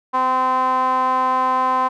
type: tone with band-pass filter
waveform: sawtooth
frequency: 257.7 Hz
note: C4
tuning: 26 cents flat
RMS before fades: -18 dBFS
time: 0.13-1.89 s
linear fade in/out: 20 ms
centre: 970 Hz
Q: 8
effects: none